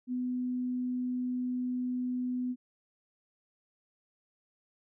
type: tone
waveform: sine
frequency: 250 Hz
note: B3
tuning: 21 cents sharp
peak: -30 dBFS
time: 0.07-2.56 s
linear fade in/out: 50 ms
effects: none

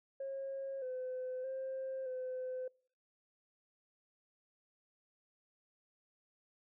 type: tone with pitch steps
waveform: sine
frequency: 542 / 510 / 528 / 511 Hz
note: C#5 / C5 / C5 / C5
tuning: -39 / -44 / +16 / -41 cents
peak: -37 dBFS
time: 0.2-2.68 s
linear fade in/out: 5 ms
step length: 620 ms
effects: noise-tail reverb RT60 0.5 s tail -26 dB re dry + tanh soft clip ceiling -35 dBFS

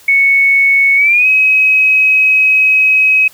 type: tone with pitch glide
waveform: sine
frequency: 2214 to 2543 Hz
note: C#7 to D#7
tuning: -3 to +37 cents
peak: -6 dBFS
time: 0.08-3.28 s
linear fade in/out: 5 ms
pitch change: +240 cents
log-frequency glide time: 0.96-1.27 s
effects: white hiss -42 dBFS RMS until 3.33 s

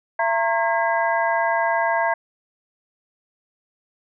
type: tone cluster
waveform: sine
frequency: 673 / 920 / 1077 / 1626 / 2000 Hz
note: E5 / A#5 / C6 / G#6 / B6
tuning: +36 / -23 / +50 / -37 / +21 cents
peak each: -22 / -22 / -29 / -25 / -29 dBFS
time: 0.19-2.14 s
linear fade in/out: 5 ms
effects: none

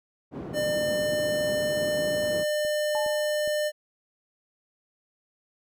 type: band-pass noise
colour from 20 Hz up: white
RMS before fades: -36 dBFS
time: 0.31-2.45 s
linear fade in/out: 50 ms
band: 120 to 340 Hz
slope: 12 dB/octave
type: tone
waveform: square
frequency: 600 Hz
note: D5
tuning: 37 cents sharp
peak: -25 dBFS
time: 0.53-3.72 s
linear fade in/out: 50 ms
type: click train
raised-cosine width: 2 ms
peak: -30 dBFS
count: 6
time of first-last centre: 1.41-3.476 s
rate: 2.42 Hz
type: tone with exponential decay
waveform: sine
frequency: 863 Hz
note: A5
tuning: 34 cents flat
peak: -27 dBFS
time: 2.95-3.6 s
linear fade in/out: 0 ms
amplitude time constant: 140 ms
effects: none

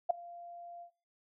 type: tone with ADSR envelope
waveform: sine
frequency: 693 Hz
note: F5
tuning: 14 cents flat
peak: -21 dBFS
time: 0.09-0.91 s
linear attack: 14 ms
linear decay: 5 ms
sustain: -24 dB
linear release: 94 ms
effects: noise-tail reverb RT60 0.4 s tail -22 dB re dry

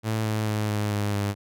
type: tone with pitch steps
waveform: sawtooth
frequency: 110 / 108.24 / 106.5 / 104.79 / 103.11 / 101.45 Hz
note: A2 / A2 / G#2 / G#2 / G#2 / G#2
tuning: 0 / -28 / +44 / +16 / -12 / -40 cents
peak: -20 dBFS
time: 0.03-1.35 s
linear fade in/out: 50 ms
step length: 220 ms
effects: none

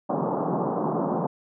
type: band-pass noise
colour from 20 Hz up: pink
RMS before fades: -26 dBFS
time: 0.09-1.27 s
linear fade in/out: 10 ms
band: 150 to 1100 Hz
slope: 48 dB/octave
effects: none

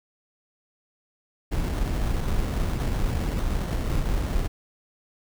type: noise with sample-and-hold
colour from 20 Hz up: brown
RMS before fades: -25 dBFS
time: 1.51-4.48 s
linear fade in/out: 20 ms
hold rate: 2450 Hz
effects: none

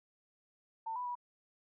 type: tone with pitch steps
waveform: sine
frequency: 899 / 989 / 975 Hz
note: A5 / B5 / B5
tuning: +37 / +2 / -23 cents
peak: -36 dBFS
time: 0.86-1.154 s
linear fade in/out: 10 ms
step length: 98 ms
effects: none

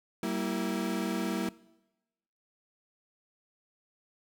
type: chord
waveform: 35% pulse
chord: E diminished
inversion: first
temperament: equal with one note detuned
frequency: 193.3 / 233.1 / 329.6 Hz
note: G3 / Bb3 / E4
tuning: -24 / 0 / 0 cents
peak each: -33 dBFS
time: 0.23-1.49 s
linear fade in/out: 2 ms
effects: noise-tail reverb RT60 1.0 s tail -21 dB re dry

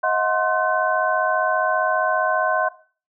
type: tone cluster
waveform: sine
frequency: 632 / 727 / 1050 / 1519 Hz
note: D#5 / F#5 / C6 / F#6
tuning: +27 / -31 / +6 / +45 cents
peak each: -23 dBFS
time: 0.03-2.69 s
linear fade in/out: 10 ms
effects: noise-tail reverb RT60 0.4 s tail -17 dB re dry

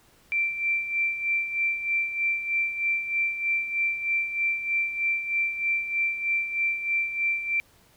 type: tone with tremolo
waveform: sine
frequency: 2349 Hz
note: D7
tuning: in tune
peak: -21 dBFS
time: 0.32-7.6 s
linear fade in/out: 0 ms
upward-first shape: sine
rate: 3.2 Hz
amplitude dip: 65%
effects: pink hiss -59 dBFS RMS until 7.96 s

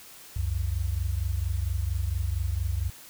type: tone pair together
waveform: sine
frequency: 65.9 / 90.26 Hz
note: C2 / F#2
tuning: +13 / -42 cents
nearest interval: perfect fourth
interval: 545 cents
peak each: -28 dBFS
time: 0.36-2.9 s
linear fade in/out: 5 ms
effects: white hiss -48 dBFS RMS until 3.09 s

